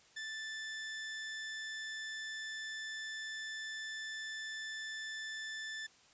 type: tone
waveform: sawtooth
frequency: 1760 Hz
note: A6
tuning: in tune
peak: -37 dBFS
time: 0.16-5.87 s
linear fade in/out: 10 ms
effects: white hiss -64 dBFS RMS until 6.13 s + resampled to 16000 Hz